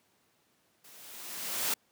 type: noise with level ramp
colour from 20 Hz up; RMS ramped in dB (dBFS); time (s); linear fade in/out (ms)
white; -55 to -29; 0.84-1.74; 5
effects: pink hiss -70 dBFS RMS until 1.91 s + high-pass 150 Hz 12 dB/octave